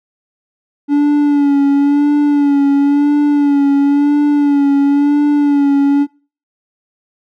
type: tone with vibrato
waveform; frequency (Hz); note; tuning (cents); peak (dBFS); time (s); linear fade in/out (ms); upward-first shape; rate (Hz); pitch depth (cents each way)
triangle; 286.3; D4; -44; -6; 0.88-6.07; 50; sine; 0.97; 38
effects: noise-tail reverb RT60 0.4 s tail -25 dB re dry